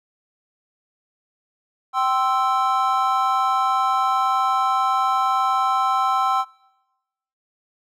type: chord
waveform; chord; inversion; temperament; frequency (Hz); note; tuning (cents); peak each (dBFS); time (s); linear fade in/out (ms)
triangle; C major; second; equal with one note detuned; 775.4 / 1046.5 / 1318.5; G5 / C6 / E6; -19 / 0 / 0; -20; 1.93-6.45; 50
effects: noise-tail reverb RT60 1.0 s tail -24 dB re dry